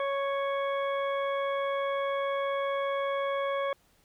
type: harmonic tone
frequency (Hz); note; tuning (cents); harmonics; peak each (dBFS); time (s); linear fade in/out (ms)
554.4; C#5; 0; 1 / 2 / 3 / 4 / 6; -29 / -33 / -41 / -41 / -46; 0-3.73; 2
effects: pink hiss -66 dBFS RMS until 4.04 s